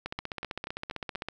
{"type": "two click trains", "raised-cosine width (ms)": 0.3, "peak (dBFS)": [-20, -18], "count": [5, 20], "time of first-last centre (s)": [[0.19, 1.152], [0.06, 1.286]], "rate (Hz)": [4.16, 15.5], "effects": []}